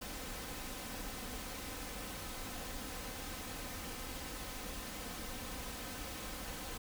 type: noise with comb filter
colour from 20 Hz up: pink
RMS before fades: -44 dBFS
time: 0.01-6.78 s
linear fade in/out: 10 ms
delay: 3.9 ms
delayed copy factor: +0.5
effects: none